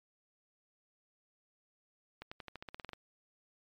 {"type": "accelerating click train", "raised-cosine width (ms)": 0.3, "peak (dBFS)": -28, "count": 12, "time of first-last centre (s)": [2.22, 2.933], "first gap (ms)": 95, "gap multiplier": 0.92, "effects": ["MP3 96 kbps"]}